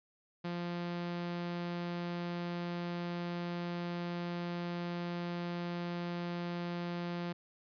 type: tone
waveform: sawtooth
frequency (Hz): 173.8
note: F3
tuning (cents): -8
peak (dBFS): -32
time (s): 0.44-7.33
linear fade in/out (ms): 10
effects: resampled to 11025 Hz